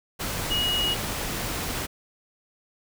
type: tone in noise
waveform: sine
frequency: 2895 Hz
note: F#7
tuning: 38 cents flat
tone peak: -23 dBFS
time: 0.5-0.95 s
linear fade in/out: 20 ms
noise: pink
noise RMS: -30 dBFS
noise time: 0.19-1.87 s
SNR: +4 dB
effects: none